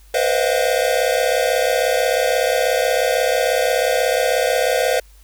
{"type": "tone cluster", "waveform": "square", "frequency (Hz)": [486.6, 523, 620, 686, 752], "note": ["B4", "C5", "D#5", "F5", "F#5"], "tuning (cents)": [-26, -1, -6, -31, 28], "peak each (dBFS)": [-22, -21, -23, -23, -29], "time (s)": [0.14, 5], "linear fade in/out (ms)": 5, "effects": ["added 50 Hz sine -44 dBFS peak until 5.23 s", "white hiss -54 dBFS RMS until 5.23 s"]}